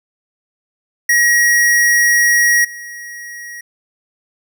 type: tone with level steps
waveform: square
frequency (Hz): 1900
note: A#6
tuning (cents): +33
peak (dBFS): -10 / -29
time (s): 1.09-3.61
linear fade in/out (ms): 5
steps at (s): 2.64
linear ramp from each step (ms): 10
effects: none